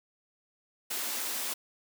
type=high-pass noise; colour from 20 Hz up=white; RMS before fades=-34 dBFS; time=0.9-1.54 s; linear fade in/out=10 ms; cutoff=210 Hz; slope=96 dB/octave; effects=none